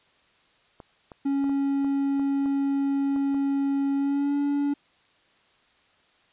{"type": "clicks", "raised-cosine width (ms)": 1, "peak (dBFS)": -28, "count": 9, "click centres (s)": [0.802, 1.118, 1.442, 1.495, 1.846, 2.196, 2.459, 3.162, 3.345]}
{"type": "tone with pitch glide", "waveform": "triangle", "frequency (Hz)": [277.2, 285.3], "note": ["C#4", "C#4"], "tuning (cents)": [0, 50], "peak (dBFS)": -20, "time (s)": [1.25, 4.74], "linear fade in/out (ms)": 10, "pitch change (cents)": 50, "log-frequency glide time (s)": [3.96, 4.35]}
{"effects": ["white hiss -62 dBFS RMS until 6.32 s", "resampled to 8000 Hz"]}